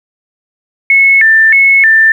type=tone with vibrato; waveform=sine; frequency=1975.5 Hz; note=B6; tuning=in tune; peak=-3 dBFS; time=0.9-2.12 s; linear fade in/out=2 ms; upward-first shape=square; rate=1.6 Hz; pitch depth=180 cents each way; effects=7-bit